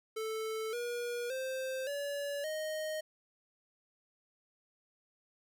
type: tone with pitch steps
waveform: square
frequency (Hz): 440 / 479.8 / 523.3 / 570.6 / 622.3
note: A4 / A#4 / C5 / C#5 / D#5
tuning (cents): 0 / +50 / 0 / +50 / 0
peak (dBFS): -36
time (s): 0.16-3.01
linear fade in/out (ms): 10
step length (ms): 570
effects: none